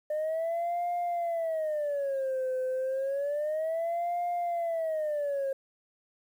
sine tone with vibrato, 601 Hz, D5, 40 cents sharp, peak -26 dBFS, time 0.1-5.53 s, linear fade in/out 5 ms, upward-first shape sine, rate 0.3 Hz, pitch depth 270 cents each way, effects tanh soft clip ceiling -26 dBFS + 10-bit

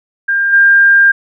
sine tone with level steps, 1600 Hz, G6, 35 cents sharp, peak -10 / -4 dBFS, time 0.28-1.12 s, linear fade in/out 10 ms, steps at 0.52 s, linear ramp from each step 20 ms, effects none

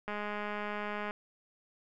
click train, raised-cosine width 0.5 ms, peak -23 dBFS, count 215, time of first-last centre 0.08-1.109 s, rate 208 Hz, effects none

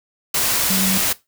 sine tone in noise, 190 Hz, F#3, 46 cents sharp, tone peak -20 dBFS, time 0.7-0.98 s, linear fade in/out 5 ms, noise white, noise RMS -19 dBFS, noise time 0.34-1.13 s, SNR -4 dB, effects noise-tail reverb RT60 0.2 s tail -18 dB re dry

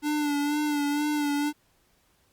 square tone with vibrato, 293.7 Hz, D4, in tune, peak -25 dBFS, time 0.02-1.53 s, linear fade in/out 50 ms, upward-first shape sine, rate 2.1 Hz, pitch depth 38 cents each way, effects pink hiss -66 dBFS RMS until 2.32 s + Opus 48 kbps

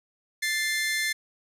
sawtooth tone pair together, 1759.2 / 2092 Hz, A6 / C7, -1 / -1 cents, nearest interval minor third, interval 300 cents, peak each -25 / -24 dBFS, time 0.42-1.13 s, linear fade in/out 10 ms, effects resampled to 32000 Hz

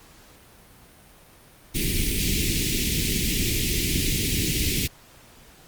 pink band-stop noise, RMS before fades -24 dBFS, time 1.74-4.88 s, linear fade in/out 20 ms, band 400 to 2100 Hz, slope 48 dB/octave, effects pink hiss -51 dBFS RMS until 5.67 s + Opus 48 kbps

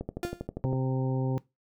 click train, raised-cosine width 2 ms, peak -20 dBFS, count 10, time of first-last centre 0.01-0.73 s, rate 12.5 Hz
35% pulse tone with exponential decay, 349.2 Hz, F4, in tune, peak -26 dBFS, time 0.23-0.47 s, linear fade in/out 1 ms, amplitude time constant 51 ms
harmonic tone, 130.81 Hz, C3, in tune, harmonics 1 / 2 / 3 / 4 / 6 / 7, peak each -27 / -33 / -37 / -39 / -43 / -44 dBFS, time 0.64-1.38 s, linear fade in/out 0 ms
effects noise-tail reverb RT60 0.2 s tail -18 dB re dry

